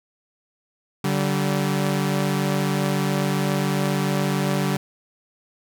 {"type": "tone pair together", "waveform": "sawtooth", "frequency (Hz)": [144.68, 191.9], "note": ["D3", "G3"], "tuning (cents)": [-26, -37], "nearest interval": "perfect fourth", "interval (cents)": 489, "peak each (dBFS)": -19, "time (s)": [1.04, 4.77], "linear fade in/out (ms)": 5, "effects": []}